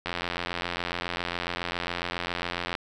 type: click train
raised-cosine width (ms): 0.3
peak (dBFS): -13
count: 236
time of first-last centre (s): 0.06-2.752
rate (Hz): 87.3
effects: none